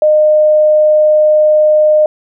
sine tone, 611 Hz, D#5, 32 cents flat, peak -5 dBFS, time 0.02-2.06 s, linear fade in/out 2 ms, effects none

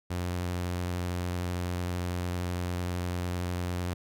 sawtooth tone with vibrato, 88.9 Hz, F2, 31 cents sharp, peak -26 dBFS, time 0.1-3.94 s, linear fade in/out 10 ms, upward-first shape square, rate 13 Hz, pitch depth 10 cents each way, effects none

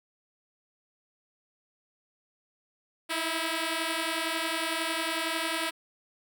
5% pulse beating tone pair, 320.2 / 331.2 Hz, D#4 / E4, +50 / +8 cents, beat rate 11 Hz, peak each -20 dBFS, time 3.09-5.71 s, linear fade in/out 20 ms, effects none

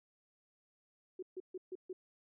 sine tone bursts, 370 Hz, F#4, in tune, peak -40 dBFS, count 5, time 1.19-1.93 s, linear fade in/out 5 ms, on 36 ms, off 140 ms, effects none

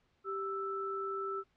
sine tone pair together, 391.4 / 1320.7 Hz, G4 / E6, -3 / +3 cents, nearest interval octave + major sixth, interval 2106 cents, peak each -38 / -37 dBFS, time 0.24-1.44 s, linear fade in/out 50 ms, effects pink hiss -74 dBFS RMS until 1.56 s + low-pass 4000 Hz 12 dB/octave

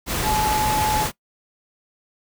sine tone in noise, 856 Hz, A5, 48 cents flat, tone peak -20 dBFS, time 0.23-1.07 s, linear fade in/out 50 ms, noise pink, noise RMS -24 dBFS, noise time 0.06-1.12 s, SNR +1 dB, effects noise-tail reverb RT60 0.1 s tail -20 dB re dry

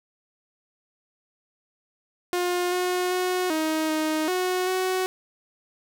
sawtooth tone with pitch steps, 356.2 / 361.8 / 365 / 314.8 / 311.8 / 366.4 / 372.1 Hz, F4 / F#4 / F#4 / D#4 / D#4 / F#4 / F#4, +34 / -39 / -24 / +20 / +4 / -17 / +10 cents, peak -19 dBFS, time 2.33-5.06 s, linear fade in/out 0 ms, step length 390 ms, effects none

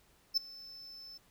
triangle tone with ADSR envelope, 5274 Hz, E8, in tune, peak -23 dBFS, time 0.34-1.18 s, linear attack 31 ms, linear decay 9 ms, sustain -23 dB, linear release 11 ms, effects pink hiss -67 dBFS RMS until 1.3 s

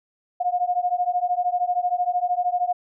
sine beating tone pair, 710 / 723 Hz, F5 / F#5, +28 / -40 cents, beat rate 13 Hz, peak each -23 dBFS, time 0.4-2.73 s, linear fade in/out 10 ms, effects none

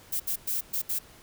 violet noise bursts at uneven times, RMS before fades -29 dBFS, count 5, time 0.12-0.2 / 0.27-0.36 / 0.47-0.61 / 0.73-0.82 / 0.89-0.99 s, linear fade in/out 10 ms, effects pink hiss -53 dBFS RMS until 1.22 s

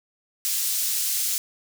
pink high-pass noise, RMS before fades -25 dBFS, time 0.45-1.38 s, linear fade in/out 0 ms, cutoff 6000 Hz, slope 12 dB/octave, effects none

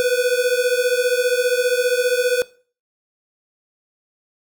square beating tone pair, 487.8 / 502.8 Hz, B4 / B4, -21 / +31 cents, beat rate 15 Hz, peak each -20 dBFS, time 0-2.42 s, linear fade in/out 0 ms, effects noise-tail reverb RT60 0.4 s tail -19 dB re dry

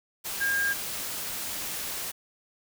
sine tone in noise, 1615 Hz, G#6, 49 cents flat, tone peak -24 dBFS, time 0.4-0.74 s, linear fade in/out 20 ms, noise white, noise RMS -34 dBFS, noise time 0.24-2.12 s, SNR +7 dB, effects none

